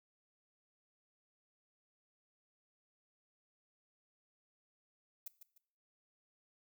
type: noise with echo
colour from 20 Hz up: violet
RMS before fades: -44 dBFS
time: 5.26-5.28 s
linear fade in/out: 5 ms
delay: 150 ms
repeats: 2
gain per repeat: -10 dB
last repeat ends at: 5.58 s
effects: noise-tail reverb RT60 0.6 s tail -19 dB re dry